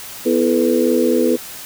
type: harmonic tone with a mistuned harmonic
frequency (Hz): 82.41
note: E2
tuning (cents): 0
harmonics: 3 / 4 / 5 / 6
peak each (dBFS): -18 / -18 / -18 / -18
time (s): 0.25-1.37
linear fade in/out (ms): 20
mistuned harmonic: 5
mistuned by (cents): +74
effects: white hiss -33 dBFS RMS until 1.65 s